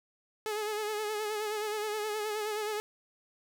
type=tone with vibrato; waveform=sawtooth; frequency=424.9 Hz; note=G#4; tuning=40 cents sharp; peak=-28 dBFS; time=0.46-2.8 s; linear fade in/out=0 ms; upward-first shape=sine; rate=9.5 Hz; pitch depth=45 cents each way; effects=none